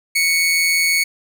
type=tone with amplitude modulation; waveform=sawtooth; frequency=2217 Hz; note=C#7; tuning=in tune; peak=-9 dBFS; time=0.15-1.04 s; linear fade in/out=10 ms; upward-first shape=sine; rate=168 Hz; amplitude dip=40%; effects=none